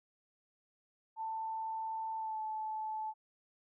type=tone with pitch glide; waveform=sine; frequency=888 to 869.2 Hz; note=A5 to A5; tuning=+16 to -21 cents; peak=-36 dBFS; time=1.16-3.14 s; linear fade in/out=50 ms; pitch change=-37 cents; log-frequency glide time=2.16-2.4 s; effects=none